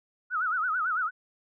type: tone with vibrato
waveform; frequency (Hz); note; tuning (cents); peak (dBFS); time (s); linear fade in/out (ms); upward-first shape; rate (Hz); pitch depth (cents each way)
sine; 1371; F6; -32; -25; 0.3-1.11; 50; sine; 9; 170
effects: none